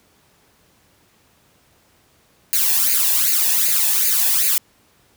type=noise with flanger; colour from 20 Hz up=blue; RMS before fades=-17 dBFS; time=2.53-4.58 s; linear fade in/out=0 ms; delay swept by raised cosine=0.44 to 1.18 ms; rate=2.6 Hz; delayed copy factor=+0.75; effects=pink hiss -57 dBFS RMS until 5.16 s + high-pass 60 Hz 12 dB/octave